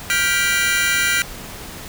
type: chord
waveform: sawtooth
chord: G dominant seventh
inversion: third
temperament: just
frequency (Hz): 1411.2 / 1568 / 1960 / 2352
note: F6 / G6 / B6 / D7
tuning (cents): +18 / 0 / -14 / +2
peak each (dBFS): -18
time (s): 0.1-1.22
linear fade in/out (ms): 0
effects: pink hiss -34 dBFS RMS until 1.88 s